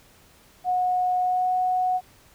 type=tone with pitch glide; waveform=sine; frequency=729 to 735.8 Hz; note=F#5 to F#5; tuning=-26 to -10 cents; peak=-20 dBFS; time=0.64-2.01 s; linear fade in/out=50 ms; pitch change=+16 cents; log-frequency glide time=1.2-1.51 s; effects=pink hiss -55 dBFS RMS until 2.34 s